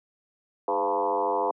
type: tone with frequency modulation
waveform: sine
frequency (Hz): 692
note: F5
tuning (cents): -16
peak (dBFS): -22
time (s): 0.68-1.51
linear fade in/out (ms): 2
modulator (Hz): 93.4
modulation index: 3.6
effects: high-pass 300 Hz 12 dB/octave